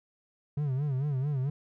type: tone with vibrato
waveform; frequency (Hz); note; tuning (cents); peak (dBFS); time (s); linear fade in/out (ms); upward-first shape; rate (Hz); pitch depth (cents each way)
triangle; 138.59; C#3; 0; -25; 0.57-1.5; 5; sine; 4.5; 140
effects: none